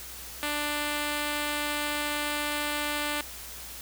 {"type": "tone", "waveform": "5% pulse", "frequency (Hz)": 295.2, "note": "D4", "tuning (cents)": 9, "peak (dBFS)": -17, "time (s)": [0.43, 3.21], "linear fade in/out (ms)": 0, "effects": ["added 60 Hz sine -49 dBFS peak until 3.81 s", "white hiss -42 dBFS RMS until 3.81 s"]}